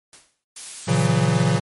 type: noise with exponential decay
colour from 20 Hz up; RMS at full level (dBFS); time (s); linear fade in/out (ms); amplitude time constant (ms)
white; -41; 0.13-0.44; 1; 67
type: noise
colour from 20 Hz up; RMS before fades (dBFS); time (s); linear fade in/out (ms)
blue; -32; 0.56-1.07; 5
type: chord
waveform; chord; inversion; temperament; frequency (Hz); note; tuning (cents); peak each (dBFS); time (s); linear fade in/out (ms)
square; F# dominant seventh; first; equal with one note detuned; 116.54 / 138.59 / 164.81 / 181.29; A#2 / C#3 / E3 / F#3; 0 / 0 / 0 / -35; -23 / -22 / -22 / -24; 0.87-1.6; 20
effects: MP3 48 kbps